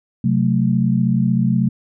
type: chord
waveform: sine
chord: F# diminished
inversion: second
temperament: equal with one note detuned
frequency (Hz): 130.81 / 183.72 / 220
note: C3 / F#3 / A3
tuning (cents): 0 / -12 / 0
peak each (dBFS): -18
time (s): 0.24-1.69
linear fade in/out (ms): 5
effects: none